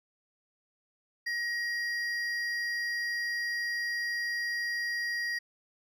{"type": "tone pair together", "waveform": "triangle", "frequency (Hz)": [1894, 4792], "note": ["A#6", "D8"], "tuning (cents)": [27, 34], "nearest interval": "octave + major third", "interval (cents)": 1607, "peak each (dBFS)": [-29, -38], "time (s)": [1.26, 5.39], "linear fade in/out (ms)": 10, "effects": []}